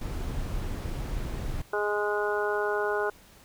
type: noise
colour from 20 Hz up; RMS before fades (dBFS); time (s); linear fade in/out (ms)
brown; -32; 0.01-1.62; 5
type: harmonic tone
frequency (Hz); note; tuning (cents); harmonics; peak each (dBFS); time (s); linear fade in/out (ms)
207.7; G#3; 0; 2 / 3 / 4 / 5 / 6 / 7; -28 / -34 / -34 / -36 / -38 / -32; 1.73-3.1; 5
effects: pink hiss -55 dBFS RMS until 3.44 s